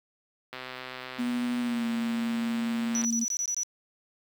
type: click train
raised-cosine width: 0.3 ms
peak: -22 dBFS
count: 323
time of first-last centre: 0.53-3.046 s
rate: 128 Hz
type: tone with pitch glide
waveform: sine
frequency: 243.2 to 231.3 Hz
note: B3 to A#3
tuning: -26 to -13 cents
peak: -26 dBFS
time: 1.18-3.25 s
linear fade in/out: 20 ms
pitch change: -87 cents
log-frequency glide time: 1.6-1.85 s
type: tone bursts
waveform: sine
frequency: 5900 Hz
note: F#8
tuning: 6 cents flat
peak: -27 dBFS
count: 8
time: 2.95-3.633 s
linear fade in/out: 0 ms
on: 67 ms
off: 21 ms
effects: high-pass 150 Hz 12 dB/octave + 8-bit